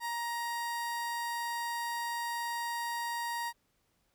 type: tone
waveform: 30% pulse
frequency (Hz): 941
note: A#5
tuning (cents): +16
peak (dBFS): -31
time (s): 0-3.53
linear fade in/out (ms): 50
effects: pink hiss -75 dBFS RMS until 4.14 s